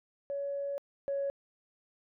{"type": "tone pair in turn", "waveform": "sine", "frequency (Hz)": [562, 556.8], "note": ["C#5", "C#5"], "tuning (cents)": [24, 8], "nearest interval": "unison", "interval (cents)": 16, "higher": "first", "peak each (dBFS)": [-32, -29], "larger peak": "second", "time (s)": [[0.3, 0.78], [1.08, 1.3]], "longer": "first", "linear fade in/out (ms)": 0, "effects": ["tanh soft clip ceiling -26 dBFS"]}